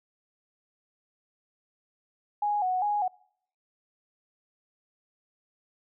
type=tone with vibrato; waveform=sine; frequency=782 Hz; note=G5; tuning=4 cents flat; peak=-24 dBFS; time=2.42-3.08 s; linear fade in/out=5 ms; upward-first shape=square; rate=2.5 Hz; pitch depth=100 cents each way; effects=noise-tail reverb RT60 0.7 s tail -26 dB re dry